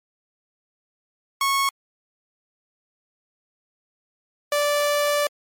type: tone pair in turn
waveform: sawtooth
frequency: 1100 / 584.3 Hz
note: C#6 / D5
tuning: -14 / -9 cents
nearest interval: major seventh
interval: 1095 cents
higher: first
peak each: -15 dBFS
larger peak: neither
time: 1.41-1.69 / 4.52-5.27 s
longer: second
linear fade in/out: 2 ms
effects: MP3 64 kbps

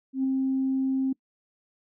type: tone with ADSR envelope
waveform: sine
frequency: 265.3 Hz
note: C4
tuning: 24 cents sharp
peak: -20 dBFS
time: 0.13-1.13 s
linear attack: 110 ms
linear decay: 5 ms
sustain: -2 dB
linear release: 8 ms
effects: noise-tail reverb RT60 0.1 s tail -24 dB re dry + tanh soft clip ceiling -17 dBFS

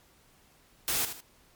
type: noise with echo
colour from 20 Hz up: white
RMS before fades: -29 dBFS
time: 0.88-1.05 s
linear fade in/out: 0 ms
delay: 77 ms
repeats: 2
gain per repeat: -9 dB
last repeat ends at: 1.204 s
effects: pink hiss -62 dBFS RMS until 1.55 s + MP3 96 kbps

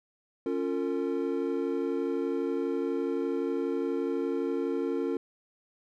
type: chord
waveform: triangle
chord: Bb minor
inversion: first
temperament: equal with one note detuned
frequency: 277.2 / 349.2 / 454.2 Hz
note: Db4 / F4 / Bb4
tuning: 0 / 0 / -45 cents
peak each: -30 dBFS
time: 0.46-5.17 s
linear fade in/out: 2 ms
effects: none

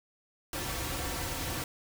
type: noise with comb filter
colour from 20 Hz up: pink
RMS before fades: -35 dBFS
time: 0.53-1.64 s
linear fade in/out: 2 ms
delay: 4.8 ms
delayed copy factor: -0.7
effects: none

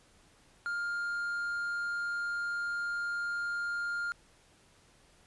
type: tone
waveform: triangle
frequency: 1405 Hz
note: F6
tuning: 10 cents sharp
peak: -30 dBFS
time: 0.66-4.12 s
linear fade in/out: 0 ms
effects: pink hiss -63 dBFS RMS until 5.26 s + resampled to 24000 Hz

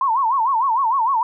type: tone with vibrato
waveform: sine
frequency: 991 Hz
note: B5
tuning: 6 cents sharp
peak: -15 dBFS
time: 0.01-1.23 s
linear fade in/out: 2 ms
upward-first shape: sine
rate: 6.6 Hz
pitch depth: 210 cents each way
effects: none

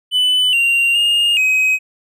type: tone with pitch steps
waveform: triangle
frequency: 2999 / 2767 / 2833 / 2531 Hz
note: F#7 / F7 / F7 / D#7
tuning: +23 / -17 / +24 / +29 cents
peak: -10 dBFS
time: 0.11-1.79 s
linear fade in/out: 50 ms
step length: 420 ms
effects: none

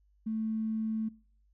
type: tone with tanh clipping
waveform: triangle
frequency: 220 Hz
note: A3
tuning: in tune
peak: -30 dBFS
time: 0.26-1.09 s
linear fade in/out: 10 ms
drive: 3 dB
effects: noise-tail reverb RT60 0.5 s tail -24 dB re dry + added 50 Hz sine -64 dBFS peak until 1.53 s

